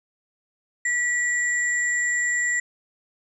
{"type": "tone pair together", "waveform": "sine", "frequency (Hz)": [1940, 7350], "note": ["B6", "A#8"], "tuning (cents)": [-31, -25], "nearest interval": "octave + major seventh", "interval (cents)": 2306, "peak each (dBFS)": [-21, -29], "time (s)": [0.85, 2.6], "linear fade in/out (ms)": 5, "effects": []}